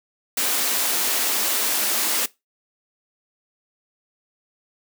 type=high-pass noise; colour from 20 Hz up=white; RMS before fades=-22 dBFS; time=0.37-2.26 s; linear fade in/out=5 ms; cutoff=210 Hz; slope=96 dB/octave; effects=noise-tail reverb RT60 0.2 s tail -20 dB re dry